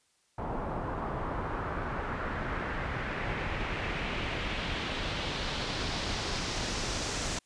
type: noise with low-pass filter sweep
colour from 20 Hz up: pink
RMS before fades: -34 dBFS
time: 0.38-7.39 s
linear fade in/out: 5 ms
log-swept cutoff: 880 to 6900 Hz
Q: 1.7
effects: white hiss -70 dBFS RMS until 7.45 s + resampled to 22050 Hz